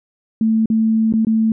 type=tone with dropouts; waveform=sine; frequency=221.8 Hz; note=A3; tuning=14 cents sharp; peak=-12 dBFS; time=0.41-1.52 s; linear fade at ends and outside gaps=2 ms; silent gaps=0.658-0.701 / 1.125-1.137 / 1.249-1.269 s; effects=none